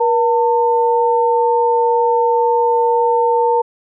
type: tone pair together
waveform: sine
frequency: 477 / 900.5 Hz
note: A#4 / A5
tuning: +40 / +40 cents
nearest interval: major seventh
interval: 1100 cents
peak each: -14 dBFS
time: 0-3.62 s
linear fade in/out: 10 ms
effects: none